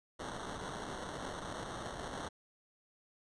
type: noise with sample-and-hold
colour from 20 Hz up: white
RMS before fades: -43 dBFS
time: 0.19-2.29 s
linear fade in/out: 10 ms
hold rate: 2450 Hz
effects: resampled to 22050 Hz